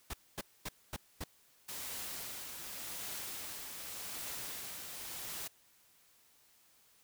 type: noise bursts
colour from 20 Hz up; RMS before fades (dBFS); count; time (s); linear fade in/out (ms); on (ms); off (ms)
pink; -40; 5; 0.1-1.24; 5; 36; 240
type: noise with tremolo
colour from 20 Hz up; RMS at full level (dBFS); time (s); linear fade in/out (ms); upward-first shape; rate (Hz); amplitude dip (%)
white; -42; 1.68-5.48; 10; triangle; 0.86; 40
effects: white hiss -67 dBFS RMS until 7.03 s